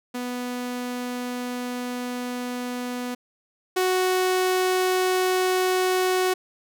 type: tone pair in turn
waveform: sawtooth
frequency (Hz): 246.9 / 369.9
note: B3 / F#4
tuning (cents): 0 / 0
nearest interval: perfect fifth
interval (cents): 700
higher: second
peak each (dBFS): -24 / -16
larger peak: second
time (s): 0.14-3.15 / 3.76-6.34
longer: first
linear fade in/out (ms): 10
effects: none